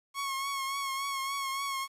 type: tone with vibrato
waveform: sawtooth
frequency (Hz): 1096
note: C#6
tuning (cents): -20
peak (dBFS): -28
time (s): 0.14-1.88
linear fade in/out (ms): 50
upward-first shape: triangle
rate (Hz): 3.5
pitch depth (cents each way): 43
effects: resampled to 32000 Hz + 10-bit